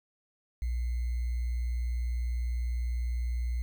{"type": "tone with sample-and-hold", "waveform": "sine", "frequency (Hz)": 60, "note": "B1", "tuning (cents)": -49, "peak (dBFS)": -28, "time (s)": [0.62, 3.62], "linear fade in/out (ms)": 0, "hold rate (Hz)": 2100, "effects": []}